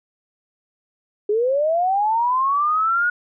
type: linear sweep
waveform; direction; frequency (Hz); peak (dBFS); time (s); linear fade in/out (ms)
sine; up; 403.8 to 1457; -16; 1.29-3.1; 5
effects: none